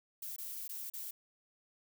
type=noise with dropouts; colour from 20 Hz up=violet; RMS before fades=-43 dBFS; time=0.22-1.11 s; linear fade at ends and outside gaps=5 ms; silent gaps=0.363-0.383 / 0.679-0.692 / 0.9-0.936 s; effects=none